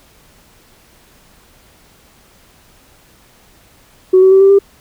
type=tone with pitch steps; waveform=sine; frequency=372.9 / 378.8 / 384.7 / 390.8 / 396.9 Hz; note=F#4 / F#4 / G4 / G4 / G4; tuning=+14 / +41 / -33 / -5 / +22 cents; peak=-3 dBFS; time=4.13-4.59 s; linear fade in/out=10 ms; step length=92 ms; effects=tanh soft clip ceiling 0 dBFS + pink hiss -48 dBFS RMS until 4.8 s